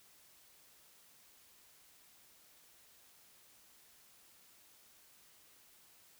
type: silence
effects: white hiss -64 dBFS RMS until 6.19 s